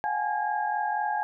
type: tone cluster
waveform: sine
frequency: 720 / 802 / 846 / 1627 Hz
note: F#5 / G5 / G#5 / G#6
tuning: -47 / +39 / +32 / -36 cents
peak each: -33 / -35 / -27 / -34 dBFS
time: 0.04-1.23 s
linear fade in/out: 0 ms
effects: none